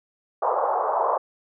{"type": "band-pass noise", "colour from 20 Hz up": "white", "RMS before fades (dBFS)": -23, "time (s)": [0.42, 1.18], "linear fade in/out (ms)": 5, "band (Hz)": [460, 1100], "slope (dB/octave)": 48, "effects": []}